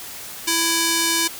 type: tone with band-pass filter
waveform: square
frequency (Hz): 331.6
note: E4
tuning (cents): +10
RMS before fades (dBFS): -20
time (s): 0.47-1.28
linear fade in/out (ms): 10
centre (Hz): 7100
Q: 0.65
effects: white hiss -35 dBFS RMS until 1.39 s